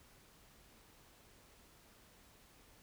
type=silence; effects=pink hiss -64 dBFS RMS until 2.82 s